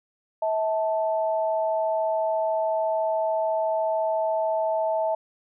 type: tone pair together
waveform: sine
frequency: 645.1 / 879 Hz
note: E5 / A5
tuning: -38 / -2 cents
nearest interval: perfect fourth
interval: 536 cents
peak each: -23 / -27 dBFS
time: 0.42-5.15 s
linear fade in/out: 5 ms
effects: none